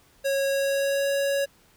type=tone with pitch glide; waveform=square; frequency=549 to 557 Hz; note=C#5 to C#5; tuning=-17 to +8 cents; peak=-23 dBFS; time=0.24-1.46 s; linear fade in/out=20 ms; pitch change=+25 cents; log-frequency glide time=0.48-1.1 s; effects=pink hiss -59 dBFS RMS until 1.76 s